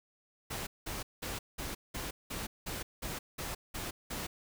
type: noise bursts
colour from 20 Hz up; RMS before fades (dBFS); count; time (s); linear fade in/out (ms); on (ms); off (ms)
pink; -39; 11; 0.5-4.27; 10; 170; 190
effects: none